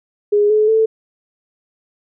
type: tone with pitch steps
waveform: sine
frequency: 413.7 / 427.8 / 442.4 Hz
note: G#4 / A4 / A4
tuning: -7 / -49 / +9 cents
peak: -10 dBFS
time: 0.32-0.86 s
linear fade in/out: 10 ms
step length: 180 ms
effects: none